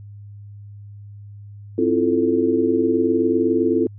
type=chord; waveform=sine; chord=F major seventh; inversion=second; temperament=equal; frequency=261.6 / 329.6 / 349.2 / 440 Hz; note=C4 / E4 / F4 / A4; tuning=0 / 0 / 0 / 0 cents; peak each=-21 dBFS; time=1.78-3.87 s; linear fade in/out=5 ms; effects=added 102 Hz sine -36 dBFS peak until 3.98 s